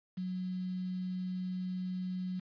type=tone with quantisation; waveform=sine; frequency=183.7 Hz; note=F#3; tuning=12 cents flat; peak=-34 dBFS; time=0.17-2.4 s; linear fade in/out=10 ms; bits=9; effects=resampled to 11025 Hz